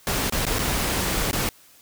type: noise with dropouts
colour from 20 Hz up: pink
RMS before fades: -24 dBFS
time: 0.07-1.49 s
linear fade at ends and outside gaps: 1 ms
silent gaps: 0.298-0.323 / 0.453-0.466 / 0.586-0.591 / 1.312-1.33 s
effects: white hiss -53 dBFS RMS until 1.81 s